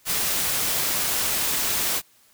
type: noise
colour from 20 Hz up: white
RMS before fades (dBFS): -24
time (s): 0.05-2.02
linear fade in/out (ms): 50
effects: white hiss -58 dBFS RMS until 2.33 s